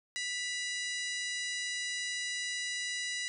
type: harmonic tone with a mistuned harmonic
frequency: 987.8 Hz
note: B5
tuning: in tune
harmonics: 2 / 3 / 4 / 5 / 6 / 7 / 8 / 9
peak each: -37 / -43 / -40 / -46 / -44 / -46 / -49 / -48 dBFS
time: 0.16-3.28 s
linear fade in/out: 0 ms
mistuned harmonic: 3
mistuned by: -60 cents
effects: none